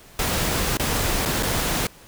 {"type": "noise with dropouts", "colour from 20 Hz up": "pink", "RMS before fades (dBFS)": -23, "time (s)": [0.19, 1.87], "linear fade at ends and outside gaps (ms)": 2, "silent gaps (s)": [[0.771, 0.796], [1.253, 1.257], [1.427, 1.431]], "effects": ["pink hiss -48 dBFS RMS until 2.07 s"]}